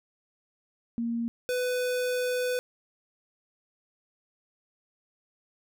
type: tone pair in turn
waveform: sine / square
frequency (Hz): 233.1 / 498.8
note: A#3 / B4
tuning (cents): 0 / +17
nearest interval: octave + minor second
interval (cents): 1317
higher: second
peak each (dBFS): -27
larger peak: neither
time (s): 0.98-1.28 / 1.49-2.59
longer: second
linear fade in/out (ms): 0
effects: none